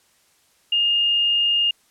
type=tone; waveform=sine; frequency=2831 Hz; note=F7; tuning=23 cents sharp; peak=-16 dBFS; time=0.72-1.71 s; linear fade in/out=5 ms; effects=white hiss -60 dBFS RMS until 1.9 s + low-pass 11000 Hz 12 dB/octave